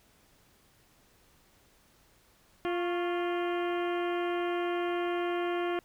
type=harmonic tone with a mistuned harmonic; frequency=349.2 Hz; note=F4; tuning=in tune; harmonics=1 / 2 / 3 / 4 / 5 / 6 / 7 / 8 / 9; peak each=-30 / -36 / -40 / -42 / -44 / -46 / -47 / -48 / -49 dBFS; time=2.65-5.79 s; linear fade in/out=0 ms; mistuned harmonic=3; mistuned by=+75 cents; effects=pink hiss -64 dBFS RMS until 5.84 s